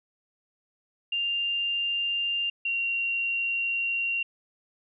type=tone pair in turn; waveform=sine; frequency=2794 / 2756 Hz; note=F7 / F7; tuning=0 / -24 cents; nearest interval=unison; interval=24 cents; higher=first; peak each=-25 dBFS; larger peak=neither; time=1.12-2.5 / 2.65-4.23 s; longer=second; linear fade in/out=5 ms; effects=none